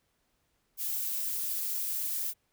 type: noise with flanger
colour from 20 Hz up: violet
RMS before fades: -33 dBFS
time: 0.77-2.34 s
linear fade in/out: 50 ms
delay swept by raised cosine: 1.5 to 6.2 ms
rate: 3.9 Hz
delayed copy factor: -0.85
effects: pink hiss -75 dBFS RMS until 2.52 s